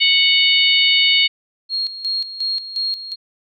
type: harmonic tone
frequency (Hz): 739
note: F#5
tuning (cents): -2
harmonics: 3 / 4 / 5 / 6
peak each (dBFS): -17 / -15 / -18 / -20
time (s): 0-1.28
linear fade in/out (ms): 20
type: tone with tremolo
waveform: sine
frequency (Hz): 4265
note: C8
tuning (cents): +32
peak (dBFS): -18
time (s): 1.69-3.16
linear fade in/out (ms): 50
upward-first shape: square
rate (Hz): 2.8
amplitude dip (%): 70
effects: none